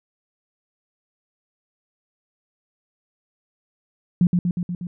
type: tone with echo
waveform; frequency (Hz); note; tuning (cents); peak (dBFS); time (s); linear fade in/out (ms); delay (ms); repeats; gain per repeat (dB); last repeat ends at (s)
sine; 176.6; F3; +20; -12; 4.21-4.27; 2; 120; 5; -3; 4.87
effects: none